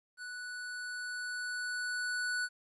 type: tone with level ramp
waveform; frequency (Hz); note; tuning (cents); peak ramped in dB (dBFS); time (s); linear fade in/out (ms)
square; 1480; F#6; 0; -42 to -32; 0.17-2.49; 50
effects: resampled to 24000 Hz + 12-bit